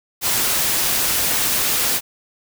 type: noise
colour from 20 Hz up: white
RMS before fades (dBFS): -19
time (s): 0.21-2.01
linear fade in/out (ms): 50
effects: none